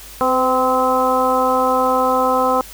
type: harmonic tone with a mistuned harmonic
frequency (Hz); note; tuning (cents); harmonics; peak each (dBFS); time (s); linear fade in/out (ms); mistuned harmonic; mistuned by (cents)
258.6; C4; -20; 1 / 2 / 3 / 4 / 5; -23 / -18 / -20 / -19 / -20; 0.21-2.61; 0; 2; -23
effects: added 50 Hz sine -41 dBFS peak until 2.73 s + white hiss -38 dBFS RMS until 2.73 s